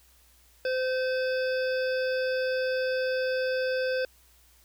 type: harmonic tone with a mistuned harmonic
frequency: 515 Hz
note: C5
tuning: 28 cents flat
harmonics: 1 / 3 / 5 / 7 / 9 / 10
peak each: -26 / -33 / -40 / -46 / -43 / -44 dBFS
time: 0.65-4.05 s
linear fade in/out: 2 ms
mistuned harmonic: 7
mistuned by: -45 cents
effects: added 60 Hz sine -61 dBFS peak until 4.64 s + white hiss -61 dBFS RMS until 4.64 s